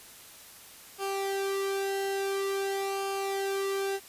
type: tone with flanger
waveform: sawtooth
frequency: 392 Hz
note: G4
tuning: in tune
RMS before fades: -31 dBFS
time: 0.98-4 s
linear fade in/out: 50 ms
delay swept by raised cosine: 0.52 to 1.72 ms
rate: 0.48 Hz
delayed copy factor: -0.7
effects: white hiss -50 dBFS RMS until 4.08 s + resampled to 32000 Hz